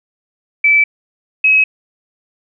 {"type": "tone pair in turn", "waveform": "sine", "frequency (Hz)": [2313, 2556], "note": ["D7", "D#7"], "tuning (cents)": [-27, 46], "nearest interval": "major second", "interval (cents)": 173, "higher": "second", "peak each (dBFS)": -7, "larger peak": "neither", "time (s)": [[0.64, 0.84], [1.44, 1.64]], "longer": "neither", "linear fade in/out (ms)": 5, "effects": []}